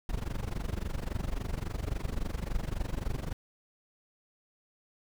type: noise with amplitude modulation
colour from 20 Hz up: brown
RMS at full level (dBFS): -30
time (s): 0.09-3.33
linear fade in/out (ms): 2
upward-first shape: sine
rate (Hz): 23.6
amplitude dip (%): 90
effects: none